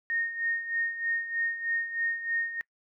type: tone with tremolo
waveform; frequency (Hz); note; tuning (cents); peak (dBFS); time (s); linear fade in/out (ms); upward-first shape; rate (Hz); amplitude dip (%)
sine; 1847; A#6; -16; -25; 0.1-2.61; 0; sine; 3.2; 70
effects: noise-tail reverb RT60 0.1 s tail -24 dB re dry